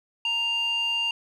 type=tone with band-pass filter; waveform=square; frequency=932 Hz; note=A#5; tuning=1 cent flat; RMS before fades=-26 dBFS; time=0.25-1.11 s; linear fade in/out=2 ms; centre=2700 Hz; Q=5.2; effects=none